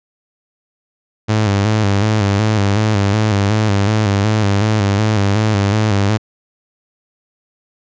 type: tone with vibrato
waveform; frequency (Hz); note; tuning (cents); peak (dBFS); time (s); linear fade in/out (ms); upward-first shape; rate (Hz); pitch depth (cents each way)
sawtooth; 103.83; G#2; 0; -8; 1.28-6.18; 20; square; 2.7; 68
effects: resampled to 16000 Hz